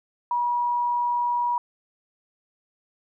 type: tone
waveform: sine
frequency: 964 Hz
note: B5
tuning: 42 cents flat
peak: -21 dBFS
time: 0.31-1.58 s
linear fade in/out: 2 ms
effects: none

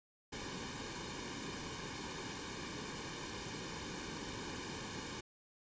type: noise with comb filter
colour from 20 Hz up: pink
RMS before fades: -44 dBFS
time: 0.32-5.21 s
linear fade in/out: 10 ms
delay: 1.5 ms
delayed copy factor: -0.75
effects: resampled to 16000 Hz

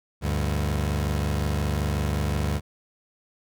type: tone pair together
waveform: 25% pulse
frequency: 73.42 / 98.94 Hz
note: D2 / G2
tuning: 0 / +17 cents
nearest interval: perfect fourth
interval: 517 cents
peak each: -21 / -25 dBFS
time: 0.21-2.61 s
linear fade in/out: 50 ms
effects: none

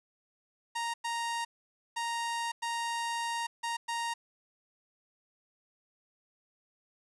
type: tone bursts at uneven times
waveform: sawtooth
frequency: 932 Hz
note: A#5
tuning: 1 cent flat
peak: -28 dBFS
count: 6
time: 0.75-0.94 / 1.04-1.45 / 1.96-2.52 / 2.62-3.47 / 3.63-3.77 / 3.88-4.14 s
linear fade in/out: 10 ms
effects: resampled to 24000 Hz + 10-bit

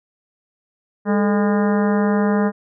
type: harmonic tone with a mistuned harmonic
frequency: 203.8 Hz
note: G#3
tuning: 32 cents flat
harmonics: 1 / 2 / 3 / 4 / 5 / 6 / 7 / 8 / 9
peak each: -16 / -22 / -26 / -28 / -30 / -32 / -33 / -34 / -35 dBFS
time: 1.05-2.52 s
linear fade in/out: 50 ms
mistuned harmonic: 2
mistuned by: +110 cents
effects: none

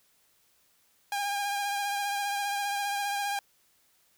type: tone with vibrato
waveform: sawtooth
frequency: 808 Hz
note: G#5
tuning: 48 cents flat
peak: -25 dBFS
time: 1.12-3.39 s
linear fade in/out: 2 ms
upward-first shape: triangle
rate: 15 Hz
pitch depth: 30 cents each way
effects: white hiss -67 dBFS RMS until 4.17 s

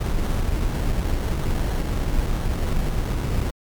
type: noise with sample-and-hold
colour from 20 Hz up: brown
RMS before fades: -22 dBFS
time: 0-3.51 s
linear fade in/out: 10 ms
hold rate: 2450 Hz
effects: MP3 96 kbps

